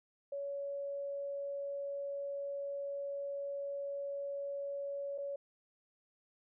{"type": "tone with dropouts", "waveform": "sine", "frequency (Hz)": 562, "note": "C#5", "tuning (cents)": 24, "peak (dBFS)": -37, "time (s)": [0.32, 5.36], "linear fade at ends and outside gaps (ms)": 5, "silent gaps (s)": [5.179, 5.183], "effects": []}